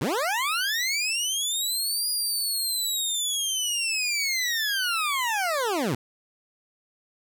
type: linear two-way sweep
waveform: 20% pulse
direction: up then down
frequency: 103.83 to 4895 to 103.83 Hz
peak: -19 dBFS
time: 0.01-5.95 s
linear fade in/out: 5 ms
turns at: 2.09 s
effects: none